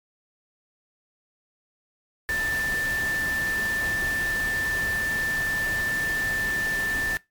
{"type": "tone in noise", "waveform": "sine", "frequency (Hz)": 1772, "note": "A6", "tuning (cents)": 12, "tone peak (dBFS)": -24, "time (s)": [2.29, 7.17], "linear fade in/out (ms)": 0, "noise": "pink", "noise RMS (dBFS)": -34, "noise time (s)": [2.29, 7.17], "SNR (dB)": 7, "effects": ["noise-tail reverb RT60 0.2 s tail -21 dB re dry", "MP3 96 kbps"]}